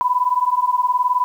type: beating tone pair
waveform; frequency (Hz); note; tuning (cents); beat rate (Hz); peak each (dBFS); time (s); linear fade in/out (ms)
sine; 985 / 1004; B5 / B5; -5 / +28; 19; -18; 0.01-1.24; 0
effects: 8-bit